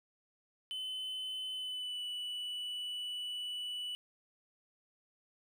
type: tone with pitch glide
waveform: triangle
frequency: 3037 to 2961 Hz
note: F#7 to F#7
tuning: +44 to +1 cents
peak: -36 dBFS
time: 0.71-3.95 s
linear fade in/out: 0 ms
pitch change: -43 cents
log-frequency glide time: 1.53-2.03 s
effects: none